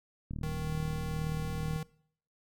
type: click train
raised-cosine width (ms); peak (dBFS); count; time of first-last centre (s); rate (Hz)
5; -26; 57; 0.31-1.761; 38.6
type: tone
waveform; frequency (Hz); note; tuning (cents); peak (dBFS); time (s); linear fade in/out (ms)
square; 156.5; D#3; +10; -35; 0.43-1.83; 2
effects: noise-tail reverb RT60 0.6 s tail -21 dB re dry